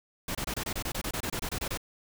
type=noise bursts; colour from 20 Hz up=pink; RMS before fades=-33 dBFS; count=16; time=0.28-1.775 s; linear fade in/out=5 ms; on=70 ms; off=25 ms; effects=none